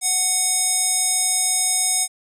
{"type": "tone with band-pass filter", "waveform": "square", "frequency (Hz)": 739, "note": "F#5", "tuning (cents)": -2, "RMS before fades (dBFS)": -20, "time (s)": [0.01, 2.08], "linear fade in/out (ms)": 50, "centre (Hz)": 8400, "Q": 3.4, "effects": []}